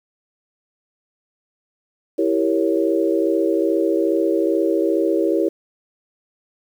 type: chord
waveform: sine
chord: E diminished seventh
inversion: none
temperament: equal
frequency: 329.6 / 392 / 466.2 / 554.4 Hz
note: E4 / G4 / Bb4 / Db5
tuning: 0 / 0 / 0 / 0 cents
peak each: -19 / -21 / -23 / -23 dBFS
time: 2.18-5.49 s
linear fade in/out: 10 ms
effects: 8-bit